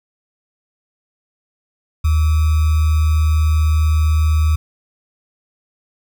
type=tone with sample-and-hold; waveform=sine; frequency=77.78 Hz; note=D#2; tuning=in tune; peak=-11 dBFS; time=2.04-4.56 s; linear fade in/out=10 ms; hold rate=1225 Hz; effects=none